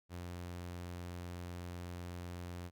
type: tone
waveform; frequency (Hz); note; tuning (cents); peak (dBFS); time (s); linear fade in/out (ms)
sawtooth; 88; F2; +14; -39; 0.09-2.71; 50
effects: none